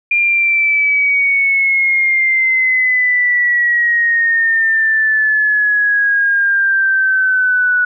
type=exponential sweep; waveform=sine; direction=down; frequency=2407 to 1470 Hz; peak=-10 dBFS; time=0.11-7.85 s; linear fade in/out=5 ms; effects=none